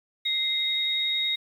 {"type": "tone pair together", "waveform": "sine", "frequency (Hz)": [2093, 3752], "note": ["C7", "A#7"], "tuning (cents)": [0, 11], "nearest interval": "minor seventh", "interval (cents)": 1011, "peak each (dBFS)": [-31, -24], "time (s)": [0.25, 1.36], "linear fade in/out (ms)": 10, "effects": ["9-bit"]}